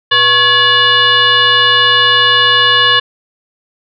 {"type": "tone with frequency modulation", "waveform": "sine", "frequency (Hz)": 2304, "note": "D7", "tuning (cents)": -34, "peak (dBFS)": -6, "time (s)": [0.11, 3], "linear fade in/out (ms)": 10, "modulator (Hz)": 605, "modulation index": 2.3, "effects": []}